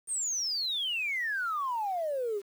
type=exponential sweep; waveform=sine; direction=down; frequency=8950 to 384.5 Hz; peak=-28 dBFS; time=0.07-2.42 s; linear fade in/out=50 ms; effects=tanh soft clip ceiling -25 dBFS + 9-bit